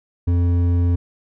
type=tone with hard clipping; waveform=sine; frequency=87.31 Hz; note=F2; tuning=in tune; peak=-16 dBFS; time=0.27-0.96 s; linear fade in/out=10 ms; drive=8 dB; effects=none